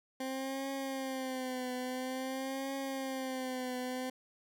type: tone with vibrato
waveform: 20% pulse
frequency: 261.6 Hz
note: C4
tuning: in tune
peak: -31 dBFS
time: 0.2-4.1 s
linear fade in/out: 5 ms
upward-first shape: triangle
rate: 0.49 Hz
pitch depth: 72 cents each way
effects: none